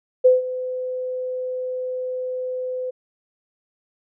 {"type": "tone with ADSR envelope", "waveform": "sine", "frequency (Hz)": 508, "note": "B4", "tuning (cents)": 49, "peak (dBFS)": -8, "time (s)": [0.24, 2.91], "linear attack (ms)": 16, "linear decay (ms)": 160, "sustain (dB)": -16, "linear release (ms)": 15, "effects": []}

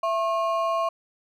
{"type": "ring-modulated tone", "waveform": "triangle", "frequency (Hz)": 875, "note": "A5", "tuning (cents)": -10, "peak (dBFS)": -17, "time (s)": [0.03, 0.89], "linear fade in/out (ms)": 5, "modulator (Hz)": 209, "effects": []}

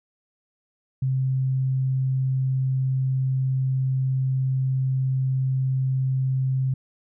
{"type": "tone", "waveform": "sine", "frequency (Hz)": 131.6, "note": "C3", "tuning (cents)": 10, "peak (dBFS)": -20, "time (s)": [1.02, 6.74], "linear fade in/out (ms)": 5, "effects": []}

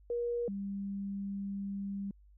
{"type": "tone pair in turn", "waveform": "sine", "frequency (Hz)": [476.6, 198.2], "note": ["A#4", "G3"], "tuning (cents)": [38, 19], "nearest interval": "octave + minor third", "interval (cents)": 1519, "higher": "first", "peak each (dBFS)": [-31, -35], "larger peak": "first", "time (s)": [[0.1, 0.48], [0.48, 2.11]], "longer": "second", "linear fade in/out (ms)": 2, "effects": ["added 50 Hz sine -57 dBFS peak until 2.37 s"]}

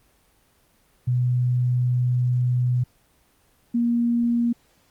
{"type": "tone pair in turn", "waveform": "sine", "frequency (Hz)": [124.1, 236.4], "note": ["B2", "A#3"], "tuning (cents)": [9, 24], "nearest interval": "major seventh", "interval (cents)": 1115, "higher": "second", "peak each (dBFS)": -18, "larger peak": "neither", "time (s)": [[1.07, 2.84], [3.74, 4.53]], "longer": "first", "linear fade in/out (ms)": 10, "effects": ["pink hiss -61 dBFS RMS until 4.9 s", "Opus 24 kbps"]}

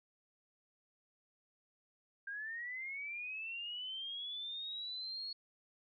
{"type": "linear sweep", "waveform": "sine", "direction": "up", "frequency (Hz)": [1591, 4355], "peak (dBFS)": -40, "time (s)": [2.27, 5.33], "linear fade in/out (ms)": 5, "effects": ["MP3 96 kbps"]}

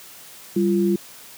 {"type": "tone pair together", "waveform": "sine", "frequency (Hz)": [195.87, 344.9], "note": ["G3", "F4"], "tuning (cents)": [-1, -22], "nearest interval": "minor seventh", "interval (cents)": 979, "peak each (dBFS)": [-19, -19], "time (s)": [0.56, 0.96], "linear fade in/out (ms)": 5, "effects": ["white hiss -43 dBFS RMS until 1.37 s", "high-pass 80 Hz 12 dB/octave"]}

